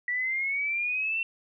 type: exponential sweep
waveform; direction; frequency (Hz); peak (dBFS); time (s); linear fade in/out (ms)
sine; up; 1945 to 2718; -26; 0.08-1.23; 2
effects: none